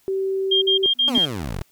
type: tone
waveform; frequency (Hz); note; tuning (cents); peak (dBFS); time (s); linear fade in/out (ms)
sine; 385.2; G4; -30; -20; 0.08-0.86; 0
type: tone bursts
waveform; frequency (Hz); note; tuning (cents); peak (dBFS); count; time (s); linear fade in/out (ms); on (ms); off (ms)
sine; 3209; G7; +40; -15; 5; 0.51-1.256; 10; 110; 49
type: tone with exponential growth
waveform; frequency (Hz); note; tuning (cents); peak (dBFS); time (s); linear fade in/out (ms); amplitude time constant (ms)
sine; 246.9; B3; 0; -15; 0.95-1.18; 2; 50
type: exponential sweep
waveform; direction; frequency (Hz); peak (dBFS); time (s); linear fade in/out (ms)
15% pulse; down; 297.4 to 36.71; -20; 1.08-1.62; 0
effects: white hiss -60 dBFS RMS until 1.71 s